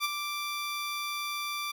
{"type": "tone with ADSR envelope", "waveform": "15% pulse", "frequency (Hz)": 1174.7, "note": "D6", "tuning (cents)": 0, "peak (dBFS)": -19, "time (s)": [0, 1.72], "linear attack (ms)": 45, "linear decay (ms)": 26, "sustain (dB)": -7, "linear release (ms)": 13, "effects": []}